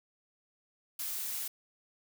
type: noise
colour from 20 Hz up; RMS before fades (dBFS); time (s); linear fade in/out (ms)
blue; -37; 0.99-1.48; 5
effects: none